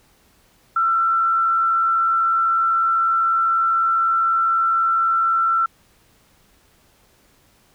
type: tone with frequency modulation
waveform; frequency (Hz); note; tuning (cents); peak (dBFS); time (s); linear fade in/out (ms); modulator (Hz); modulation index
sine; 1346; E6; +36; -15; 0.76-5.66; 5; 76.1; 0.32
effects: pink hiss -57 dBFS RMS until 7.74 s